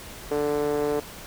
5% pulse tone with band-pass filter, 147.1 Hz, D3, 3 cents sharp, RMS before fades -25 dBFS, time 0.31-1 s, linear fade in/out 5 ms, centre 410 Hz, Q 3.5, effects pink hiss -41 dBFS RMS until 1.26 s

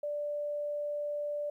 sine tone, 587.3 Hz, D5, in tune, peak -32 dBFS, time 0.03-1.5 s, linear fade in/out 5 ms, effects 12-bit

